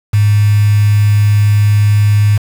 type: tone with quantisation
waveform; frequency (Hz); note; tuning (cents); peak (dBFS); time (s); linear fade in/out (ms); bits
sine; 103.83; G#2; 0; -6; 0.13-2.38; 10; 4
effects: none